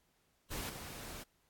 pink noise with level steps, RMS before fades -41 / -47 dBFS, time 0.5-1.24 s, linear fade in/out 20 ms, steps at 0.69 s, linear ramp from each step 5 ms, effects pink hiss -75 dBFS RMS until 1.49 s + AAC 64 kbps

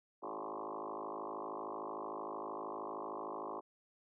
sine tone with frequency modulation, 715 Hz, F5, 41 cents sharp, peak -40 dBFS, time 0.22-3.61 s, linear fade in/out 20 ms, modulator 53.1 Hz, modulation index 7.7, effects none

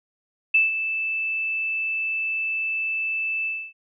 sine tone with ADSR envelope, 2636 Hz, E7, 1 cent flat, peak -13 dBFS, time 0.54-3.73 s, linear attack 8 ms, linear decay 160 ms, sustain -10 dB, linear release 270 ms, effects none

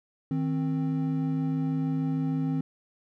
triangle tone pair together, 157.2 / 263.6 Hz, D#3 / C4, +18 / +13 cents, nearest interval major sixth, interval 895 cents, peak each -26 dBFS, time 0.31-2.61 s, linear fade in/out 2 ms, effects none

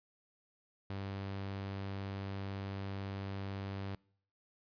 sawtooth tone, 98 Hz, G2, in tune, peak -35 dBFS, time 0.9-3.95 s, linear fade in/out 0 ms, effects noise-tail reverb RT60 0.6 s tail -25 dB re dry + resampled to 11025 Hz

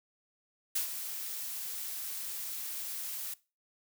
blue noise with ADSR envelope, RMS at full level -30 dBFS, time 0.75-3.34 s, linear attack 9 ms, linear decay 110 ms, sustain -9 dB, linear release 4 ms, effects noise-tail reverb RT60 0.3 s tail -20 dB re dry

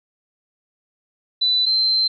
sine tone pair in turn, 3989 / 4108 Hz, B7 / C8, +17 / -33 cents, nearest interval minor second, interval 50 cents, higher second, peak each -15 dBFS, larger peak neither, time 1.41-1.66 / 1.66-2.08 s, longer second, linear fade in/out 10 ms, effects none

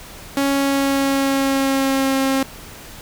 sawtooth tone with pitch glide, 277.2 to 268.5 Hz, C#4 to C4, 0 to +45 cents, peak -12 dBFS, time 0.37-2.43 s, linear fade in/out 2 ms, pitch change -55 cents, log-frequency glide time 0.51-2.17 s, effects pink hiss -38 dBFS RMS until 3.01 s

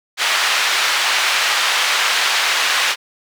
white band-pass noise, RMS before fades -17 dBFS, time 0.17-2.96 s, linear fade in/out 50 ms, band 970 to 3400 Hz, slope 12 dB/octave, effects none

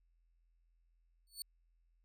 20% pulse tone with exponential growth, 4446 Hz, C#8, 4 cents sharp, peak -32 dBFS, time 1.27-1.42 s, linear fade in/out 1 ms, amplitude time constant 31 ms, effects added 42 Hz sine -70 dBFS peak until 2.04 s

